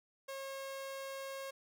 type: tone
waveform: sawtooth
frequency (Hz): 542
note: C#5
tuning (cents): -39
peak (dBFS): -38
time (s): 0.28-1.51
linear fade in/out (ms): 10
effects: none